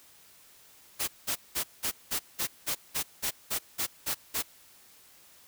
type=noise bursts; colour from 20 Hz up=white; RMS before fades=-30 dBFS; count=13; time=0.99-4.427 s; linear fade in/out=20 ms; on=89 ms; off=190 ms; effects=white hiss -57 dBFS RMS until 5.47 s